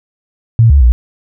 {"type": "tone with pitch steps", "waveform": "sine", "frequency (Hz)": [114.5, 70.3, 59.9], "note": ["A#2", "C#2", "A#1"], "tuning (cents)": [-31, 25, 48], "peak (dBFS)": -3, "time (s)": [0.59, 0.92], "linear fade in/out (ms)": 0, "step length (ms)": 110, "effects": []}